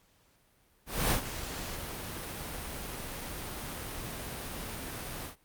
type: noise with ADSR envelope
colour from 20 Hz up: pink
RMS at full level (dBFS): -26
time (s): 0.86-5.36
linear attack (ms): 250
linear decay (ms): 100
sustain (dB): -13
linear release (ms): 110
effects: pink hiss -67 dBFS RMS until 5.44 s + Opus 48 kbps